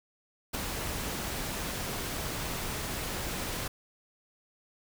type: noise with ADSR envelope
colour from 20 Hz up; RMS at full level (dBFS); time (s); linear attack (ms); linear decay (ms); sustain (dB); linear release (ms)
pink; -29; 0.53-3.68; 19; 5; -6; 6
effects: none